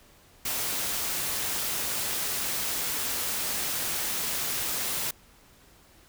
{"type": "noise", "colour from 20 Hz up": "white", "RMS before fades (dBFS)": -30, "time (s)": [0.45, 5.11], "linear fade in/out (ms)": 5, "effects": ["pink hiss -57 dBFS RMS until 6.08 s"]}